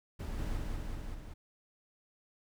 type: noise with echo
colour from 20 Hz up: brown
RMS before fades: -38 dBFS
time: 0.19-0.58 s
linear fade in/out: 10 ms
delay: 190 ms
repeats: 4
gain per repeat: -2 dB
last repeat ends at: 1.34 s
effects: none